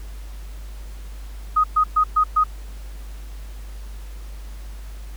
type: tone bursts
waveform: sine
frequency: 1250 Hz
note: D#6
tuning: 8 cents sharp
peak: -13 dBFS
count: 5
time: 1.56-2.44 s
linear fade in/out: 10 ms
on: 80 ms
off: 120 ms
effects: added 50 Hz sine -32 dBFS peak until 5.16 s + pink hiss -48 dBFS RMS until 5.16 s